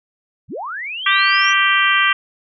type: linear sweep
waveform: sine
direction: up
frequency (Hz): 63 to 5970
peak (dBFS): -24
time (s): 0.48-1.54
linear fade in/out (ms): 50
type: harmonic tone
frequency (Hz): 392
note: G4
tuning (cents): 0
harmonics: 3 / 4 / 5 / 6 / 7 / 8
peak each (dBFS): -18 / -18 / -18 / -21 / -21 / -21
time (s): 1.06-2.13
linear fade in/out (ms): 5
effects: none